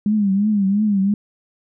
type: tone with vibrato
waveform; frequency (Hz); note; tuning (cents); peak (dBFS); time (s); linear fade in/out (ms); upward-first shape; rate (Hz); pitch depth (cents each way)
sine; 203.3; G#3; -37; -14; 0.06-1.14; 2; triangle; 2.9; 120
effects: none